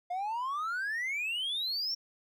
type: exponential sweep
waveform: triangle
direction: up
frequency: 698.5 to 5588 Hz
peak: -29 dBFS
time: 0.1-1.95 s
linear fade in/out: 10 ms
effects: tanh soft clip ceiling -25 dBFS